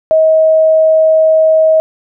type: tone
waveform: sine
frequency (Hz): 635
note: D#5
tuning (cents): +35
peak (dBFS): -5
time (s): 0.11-1.8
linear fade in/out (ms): 0
effects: none